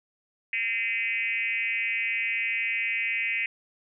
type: tone with frequency modulation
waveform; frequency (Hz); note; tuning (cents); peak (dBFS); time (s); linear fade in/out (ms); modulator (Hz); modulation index
sine; 2288; D7; -46; -25; 0.53-3.46; 2; 227; 1.6
effects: none